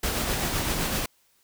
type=noise with tremolo; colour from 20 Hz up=pink; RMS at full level=-26 dBFS; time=0.03-1.06 s; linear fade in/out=5 ms; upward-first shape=sine; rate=7.8 Hz; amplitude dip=30%; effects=white hiss -65 dBFS RMS until 1.43 s